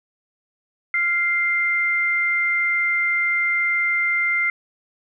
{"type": "tone pair together", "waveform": "sine", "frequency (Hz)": [1396.9, 2093], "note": ["F6", "C7"], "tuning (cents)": [0, 0], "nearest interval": "perfect fifth", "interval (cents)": 700, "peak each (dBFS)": [-26, -18], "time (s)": [0.94, 4.5], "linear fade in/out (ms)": 2, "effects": []}